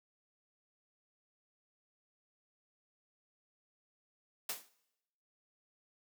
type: noise with exponential decay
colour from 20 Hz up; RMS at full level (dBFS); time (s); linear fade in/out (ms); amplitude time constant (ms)
white; -34; 4.49-4.69; 5; 43
effects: noise-tail reverb RT60 0.9 s tail -21 dB re dry + high-pass 200 Hz 12 dB/octave